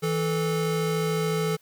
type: tone pair together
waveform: square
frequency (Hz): 163 / 435.2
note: E3 / A4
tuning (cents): -19 / -19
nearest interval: octave + perfect fourth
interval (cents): 1700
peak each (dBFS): -27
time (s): 0.02-1.57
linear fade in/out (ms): 20
effects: white hiss -62 dBFS RMS until 1.61 s